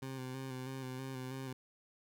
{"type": "tone with vibrato", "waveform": "20% pulse", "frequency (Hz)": 130.81, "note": "C3", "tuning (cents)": 0, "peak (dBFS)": -36, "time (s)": [0.02, 1.53], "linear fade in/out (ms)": 5, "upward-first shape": "square", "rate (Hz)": 3.1, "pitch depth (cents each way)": 28, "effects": []}